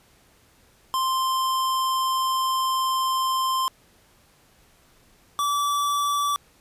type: tone pair in turn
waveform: square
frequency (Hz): 1046.5 / 1155.3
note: C6 / D6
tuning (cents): 0 / -29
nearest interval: major second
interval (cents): 171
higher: second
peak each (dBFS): -22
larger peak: neither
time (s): 0.94-3.68 / 5.39-6.36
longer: first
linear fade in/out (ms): 0
effects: pink hiss -58 dBFS RMS until 6.6 s + resampled to 32000 Hz